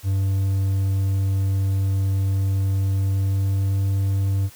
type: tone with pitch glide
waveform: triangle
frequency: 97 to 97.67 Hz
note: G2 to G2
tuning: -18 to -6 cents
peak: -16 dBFS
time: 0.03-4.5 s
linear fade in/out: 50 ms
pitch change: +12 cents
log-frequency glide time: 2.91-3.77 s
effects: white hiss -47 dBFS RMS until 4.55 s